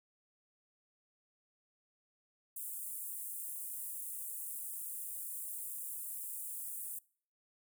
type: high-pass noise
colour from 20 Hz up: pink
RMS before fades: -43 dBFS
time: 2.56-6.99 s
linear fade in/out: 5 ms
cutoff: 8500 Hz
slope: 48 dB/octave
effects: noise-tail reverb RT60 0.5 s tail -24 dB re dry